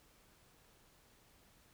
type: silence
effects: pink hiss -67 dBFS RMS until 1.73 s